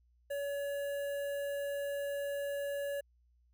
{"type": "tone with notch filter", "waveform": "square", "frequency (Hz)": 566, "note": "C#5", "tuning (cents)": 36, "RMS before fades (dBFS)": -37, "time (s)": [0.3, 3.01], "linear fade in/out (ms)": 10, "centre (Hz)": 4800, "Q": 0.55, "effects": ["added 60 Hz sine -66 dBFS peak until 3.53 s"]}